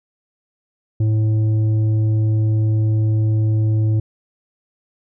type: tone with tanh clipping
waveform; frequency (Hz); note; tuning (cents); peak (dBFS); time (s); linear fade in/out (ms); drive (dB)
triangle; 108.7; A2; -21; -15; 1-4; 5; 11
effects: none